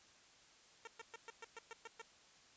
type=tone bursts; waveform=10% pulse; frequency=456.8 Hz; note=A#4; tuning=35 cents flat; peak=-40 dBFS; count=9; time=0.85-2.017 s; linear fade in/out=2 ms; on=23 ms; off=120 ms; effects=white hiss -65 dBFS RMS until 2.56 s + resampled to 16000 Hz